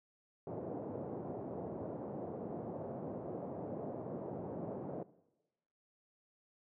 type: band-pass noise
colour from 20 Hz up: white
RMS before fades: -43 dBFS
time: 0.47-5.03 s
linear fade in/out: 2 ms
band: 110 to 620 Hz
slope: 24 dB/octave
effects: noise-tail reverb RT60 1.0 s tail -19 dB re dry